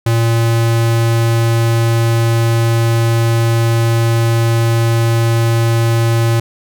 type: tone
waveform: square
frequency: 115.3 Hz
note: A#2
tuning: 19 cents flat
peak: -11 dBFS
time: 0.06-6.4 s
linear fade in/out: 5 ms
effects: none